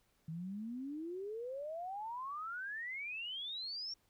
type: exponential sweep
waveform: sine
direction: up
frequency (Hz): 155.56 to 5590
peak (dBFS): -40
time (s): 0.28-3.94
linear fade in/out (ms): 5
effects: pink hiss -75 dBFS RMS until 4.09 s